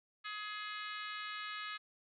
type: harmonic tone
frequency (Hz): 420.8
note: G#4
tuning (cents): +23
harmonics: 3 / 4 / 5 / 6 / 7 / 8 / 9 / 10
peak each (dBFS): -45 / -47 / -49 / -51 / -52 / -53 / -54 / -55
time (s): 0.24-1.78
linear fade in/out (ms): 20
effects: none